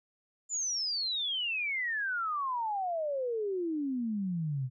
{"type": "exponential sweep", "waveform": "sine", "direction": "down", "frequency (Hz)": [7200, 123.47], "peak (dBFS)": -30, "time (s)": [0.49, 4.7], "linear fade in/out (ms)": 50, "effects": []}